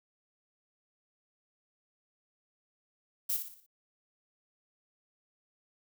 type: noise with echo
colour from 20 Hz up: violet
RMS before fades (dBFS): -31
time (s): 3.29-3.37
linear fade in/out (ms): 10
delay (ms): 59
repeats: 5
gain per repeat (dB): -7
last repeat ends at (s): 3.665
effects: none